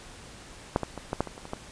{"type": "clicks", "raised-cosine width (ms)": 1, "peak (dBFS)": [-8, -15, -21, -14, -10, -22, -28, -27, -17], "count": 9, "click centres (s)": [0.761, 0.833, 0.977, 1.131, 1.206, 1.273, 1.379, 1.454, 1.534], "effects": ["pink hiss -47 dBFS RMS until 1.71 s", "resampled to 22050 Hz"]}